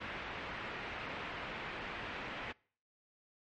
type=low-pass noise; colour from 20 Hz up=white; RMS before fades=-43 dBFS; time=0-2.53 s; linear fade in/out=20 ms; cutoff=2600 Hz; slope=24 dB/octave; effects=noise-tail reverb RT60 0.5 s tail -25 dB re dry + MP3 48 kbps